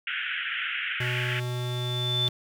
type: band-pass noise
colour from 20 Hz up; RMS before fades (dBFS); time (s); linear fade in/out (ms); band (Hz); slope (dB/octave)
pink; -31; 0.07-1.4; 2; 1400 to 3200; 96
type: tone with exponential growth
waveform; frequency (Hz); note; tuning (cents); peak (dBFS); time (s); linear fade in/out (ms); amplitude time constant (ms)
sine; 3524; A7; +2; -22; 0.85-2.28; 0; 310
type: tone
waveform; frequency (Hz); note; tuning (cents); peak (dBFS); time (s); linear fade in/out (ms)
square; 123.47; B2; 0; -29; 1-2.29; 5
effects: none